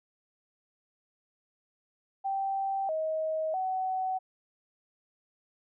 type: tone with pitch steps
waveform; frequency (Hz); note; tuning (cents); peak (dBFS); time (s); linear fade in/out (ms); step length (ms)
sine; 780 / 632 / 752; G5 / D#5 / F#5; -9 / +27 / +28; -28; 2.24-4.19; 20; 650
effects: none